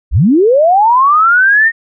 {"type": "linear sweep", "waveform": "sine", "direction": "up", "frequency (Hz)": [36.71, 1864.7], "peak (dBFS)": -5, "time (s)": [0.11, 1.72], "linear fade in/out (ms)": 50, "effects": []}